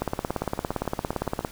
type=two click trains; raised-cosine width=1 ms; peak=-11 / -24 dBFS; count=26 / 9; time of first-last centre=0.02-1.449 / 0.3-1.408 s; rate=17.5 / 7.22 Hz; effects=pink hiss -45 dBFS RMS until 1.51 s